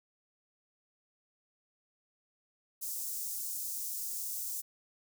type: high-pass noise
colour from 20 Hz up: white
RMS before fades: -38 dBFS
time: 2.81-4.62 s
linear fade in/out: 20 ms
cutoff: 6000 Hz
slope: 24 dB/octave
effects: none